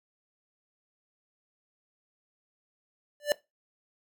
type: tone with exponential growth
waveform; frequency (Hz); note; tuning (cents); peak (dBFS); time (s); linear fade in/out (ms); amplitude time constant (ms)
square; 587.3; D5; 0; -19; 3.2-3.32; 1; 24
effects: noise-tail reverb RT60 0.2 s tail -19 dB re dry